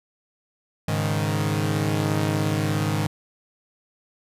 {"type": "chord", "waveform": "sawtooth", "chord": "Ab suspended fourth", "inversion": "none", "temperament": "equal", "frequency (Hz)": [103.83, 138.59, 155.56], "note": ["Ab2", "Db3", "Eb3"], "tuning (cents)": [0, 0, 0], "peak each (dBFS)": [-21, -25, -21], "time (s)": [0.88, 3.07], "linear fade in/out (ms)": 5, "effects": ["resampled to 32000 Hz"]}